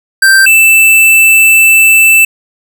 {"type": "tone pair in turn", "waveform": "square", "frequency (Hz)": [1568, 2649], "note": ["G6", "E7"], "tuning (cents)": [0, 8], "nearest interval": "major sixth", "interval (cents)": 908, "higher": "second", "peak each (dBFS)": -3, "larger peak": "neither", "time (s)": [[0.22, 0.46], [0.46, 2.25]], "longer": "second", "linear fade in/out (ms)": 5, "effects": []}